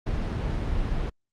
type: noise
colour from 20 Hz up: brown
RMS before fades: -27 dBFS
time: 0.06-1.1 s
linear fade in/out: 10 ms
effects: low-pass 5000 Hz 12 dB/octave + Opus 48 kbps